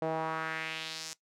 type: tone with band-pass filter sweep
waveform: sawtooth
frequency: 160 Hz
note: D#3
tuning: 49 cents sharp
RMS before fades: -36 dBFS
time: 0.02-1.13 s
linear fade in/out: 0 ms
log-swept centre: 580 to 6500 Hz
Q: 2.1
effects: noise-tail reverb RT60 0.1 s tail -17 dB re dry